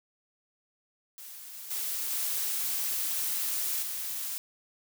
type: noise with level steps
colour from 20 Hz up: blue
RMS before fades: -45 / -43 / -33 / -31 / -35 dBFS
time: 1.18-4.38 s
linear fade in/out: 0 ms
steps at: 1.53 / 1.7 / 2.1 / 3.82 s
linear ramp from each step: 10 ms
effects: none